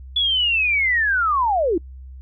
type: linear sweep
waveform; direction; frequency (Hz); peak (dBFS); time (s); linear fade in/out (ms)
sine; down; 3438 to 306.8; -16; 0.16-1.78; 5
effects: noise-tail reverb RT60 0.1 s tail -26 dB re dry + added 65 Hz sine -35 dBFS peak until 2.21 s